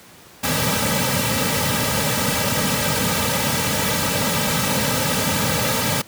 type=noise with comb filter; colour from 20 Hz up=pink; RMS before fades=-20 dBFS; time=0.43-6.02 s; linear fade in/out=10 ms; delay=2.8 ms; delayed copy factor=-1; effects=pink hiss -45 dBFS RMS until 6.07 s + high-pass 100 Hz 12 dB/octave